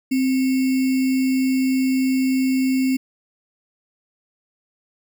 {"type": "tone with sample-and-hold", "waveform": "sine", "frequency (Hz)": 261.6, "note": "C4", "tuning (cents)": 0, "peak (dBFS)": -16, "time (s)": [0.11, 2.97], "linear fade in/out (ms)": 10, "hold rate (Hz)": 2450, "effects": []}